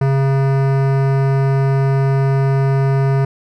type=tone with hard clipping; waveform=sine; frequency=136 Hz; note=C#3; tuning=33 cents flat; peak=-14 dBFS; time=0.01-3.25 s; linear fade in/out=5 ms; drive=18 dB; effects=none